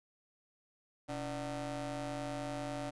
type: ring-modulated tone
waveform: 25% pulse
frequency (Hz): 154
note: D#3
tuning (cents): -17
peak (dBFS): -31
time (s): 1.08-2.91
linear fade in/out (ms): 20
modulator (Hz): 437
effects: resampled to 24000 Hz